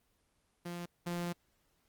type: tone pair in turn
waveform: sawtooth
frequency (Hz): 173.8 / 173.8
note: F3 / F3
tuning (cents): -8 / -8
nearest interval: unison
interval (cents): 0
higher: neither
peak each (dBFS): -35 / -31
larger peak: second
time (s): 0.65-0.86 / 1.06-1.33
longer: second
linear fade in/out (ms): 10
effects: pink hiss -75 dBFS RMS until 1.88 s + Opus 24 kbps